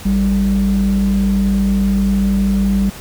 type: tone pair together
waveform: sine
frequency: 54.46 / 196 Hz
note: A1 / G3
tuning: -17 / 0 cents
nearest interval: octave + minor seventh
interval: 2217 cents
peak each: -16 / -11 dBFS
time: 0.05-2.9 s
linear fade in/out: 10 ms
effects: tanh soft clip ceiling -8 dBFS + pink hiss -34 dBFS RMS until 3 s